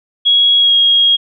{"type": "tone with pitch glide", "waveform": "sine", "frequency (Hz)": [3322, 3276], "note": ["G#7", "G#7"], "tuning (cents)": [0, -24], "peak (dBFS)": -7, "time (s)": [0.25, 1.17], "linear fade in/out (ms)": 20, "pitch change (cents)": -24, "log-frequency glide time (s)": [0.58, 0.74], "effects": []}